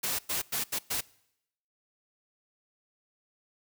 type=noise bursts at uneven times; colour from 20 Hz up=white; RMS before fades=-31 dBFS; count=5; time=0.03-0.19 / 0.29-0.42 / 0.52-0.64 / 0.72-0.79 / 0.9-1.01 s; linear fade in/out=10 ms; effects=noise-tail reverb RT60 0.8 s tail -23 dB re dry